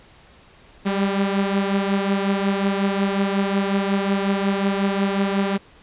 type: beating tone pair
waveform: sawtooth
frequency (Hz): 196 / 201.5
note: G3 / G3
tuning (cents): 0 / +48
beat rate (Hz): 5.5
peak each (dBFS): -16 / -21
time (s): 0.85-5.58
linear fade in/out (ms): 20
effects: pink hiss -50 dBFS RMS until 5.82 s + resampled to 8000 Hz